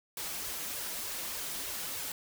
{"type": "noise with flanger", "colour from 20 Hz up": "white", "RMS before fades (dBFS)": -38, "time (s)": [0.17, 2.12], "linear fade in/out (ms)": 2, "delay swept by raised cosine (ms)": [1.8, 6.2], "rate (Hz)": 3.3, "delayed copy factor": 0.75, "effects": []}